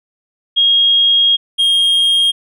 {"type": "tone pair in turn", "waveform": ["sine", "triangle"], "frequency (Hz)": [3265, 3239], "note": ["G#7", "G#7"], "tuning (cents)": [-30, -44], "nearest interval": "unison", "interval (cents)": 14, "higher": "first", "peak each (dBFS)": -8, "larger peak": "neither", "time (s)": [[0.56, 1.37], [1.58, 2.32]], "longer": "first", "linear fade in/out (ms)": 20, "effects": []}